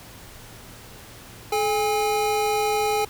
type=tone pair together; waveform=square; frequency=428.4 / 815 Hz; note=A4 / G#5; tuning=-46 / -33 cents; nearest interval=major seventh; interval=1113 cents; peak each=-24 dBFS; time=1.52-3.05 s; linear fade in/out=5 ms; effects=added 114 Hz sine -50 dBFS peak until 3.09 s + pink hiss -44 dBFS RMS until 3.09 s